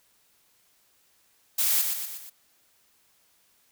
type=noise with echo; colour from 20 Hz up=blue; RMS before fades=-24 dBFS; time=1.58-1.82 s; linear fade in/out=10 ms; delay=120 ms; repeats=4; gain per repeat=-5 dB; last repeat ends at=2.3 s; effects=white hiss -65 dBFS RMS until 3.71 s